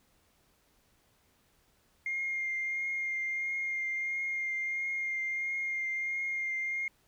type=tone with vibrato; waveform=sine; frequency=2120 Hz; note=C7; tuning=22 cents sharp; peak=-30 dBFS; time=2.06-6.88 s; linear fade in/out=2 ms; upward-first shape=triangle; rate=1.5 Hz; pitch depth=19 cents each way; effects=tanh soft clip ceiling -26 dBFS + pink hiss -69 dBFS RMS until 7.07 s